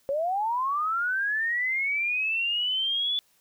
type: linear sweep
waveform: sine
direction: up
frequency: 535 to 3469 Hz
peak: -24 dBFS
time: 0.09-3.19 s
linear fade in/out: 0 ms
effects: white hiss -65 dBFS RMS until 3.4 s